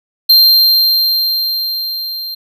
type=tone with level ramp; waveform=square; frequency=4171 Hz; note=C8; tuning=6 cents flat; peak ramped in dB=-4 to -22 dBFS; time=0.29-2.35 s; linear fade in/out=10 ms; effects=none